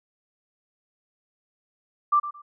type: tone with echo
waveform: sine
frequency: 1178 Hz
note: D6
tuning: 5 cents sharp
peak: -16 dBFS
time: 2.12-2.2 s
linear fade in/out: 10 ms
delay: 110 ms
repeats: 2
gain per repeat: -13 dB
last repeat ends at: 2.42 s
effects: none